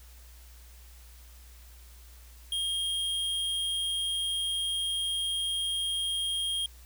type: tone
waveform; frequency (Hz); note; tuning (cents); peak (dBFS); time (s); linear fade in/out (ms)
square; 3236; G#7; -46; -29; 2.52-6.66; 2
effects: added 60 Hz sine -49 dBFS peak until 6.85 s + white hiss -57 dBFS RMS until 6.85 s